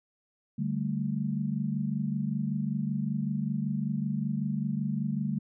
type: chord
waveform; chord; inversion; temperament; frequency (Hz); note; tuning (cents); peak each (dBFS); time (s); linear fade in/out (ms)
sine; D suspended fourth; none; equal with one note detuned; 146.83 / 194.76 / 220; D3 / G3 / A3; 0 / -11 / 0; -32; 0.58-5.39; 10
effects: none